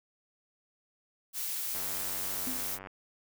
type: noise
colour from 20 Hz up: blue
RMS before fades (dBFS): -35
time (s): 1.33-2.79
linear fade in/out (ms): 50
type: click train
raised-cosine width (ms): 0.5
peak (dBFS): -29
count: 108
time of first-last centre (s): 1.75-2.872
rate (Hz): 95.4
type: tone with exponential decay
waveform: sine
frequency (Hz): 256.2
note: C4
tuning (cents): -36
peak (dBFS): -33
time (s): 2.47-2.76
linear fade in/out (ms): 0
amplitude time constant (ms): 62
effects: none